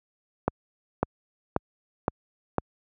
accelerating click train, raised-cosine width 1 ms, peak -8 dBFS, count 5, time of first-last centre 0.48-2.583 s, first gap 550 ms, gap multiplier 0.97, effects high-pass 60 Hz 12 dB/octave

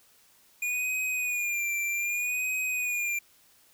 square tone with vibrato, 2435 Hz, D#7, 38 cents flat, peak -28 dBFS, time 0.62-3.19 s, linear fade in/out 5 ms, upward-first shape sine, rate 0.64 Hz, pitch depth 59 cents each way, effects white hiss -61 dBFS RMS until 3.73 s

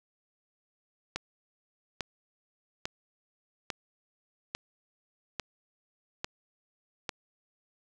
click train, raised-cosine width 0.2 ms, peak -15 dBFS, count 8, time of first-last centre 1.16-7.092 s, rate 1.18 Hz, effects 9-bit

